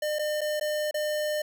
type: tone with dropouts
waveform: square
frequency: 604 Hz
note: D5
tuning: 48 cents sharp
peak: -27 dBFS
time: 0.02-1.42 s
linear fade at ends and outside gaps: 5 ms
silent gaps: 0.187-0.192 / 0.409-0.414 / 0.598-0.61 / 0.911-0.942 s
effects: none